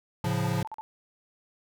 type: chord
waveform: square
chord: A augmented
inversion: none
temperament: equal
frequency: 110 / 138.59 / 174.61 Hz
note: A2 / C#3 / E#3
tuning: 0 / 0 / 0 cents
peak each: -31 dBFS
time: 0.24-0.63 s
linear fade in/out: 5 ms
type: tone bursts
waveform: sine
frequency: 878 Hz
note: A5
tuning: 4 cents flat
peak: -35 dBFS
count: 9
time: 0.24-0.81 s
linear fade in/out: 0 ms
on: 26 ms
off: 42 ms
effects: none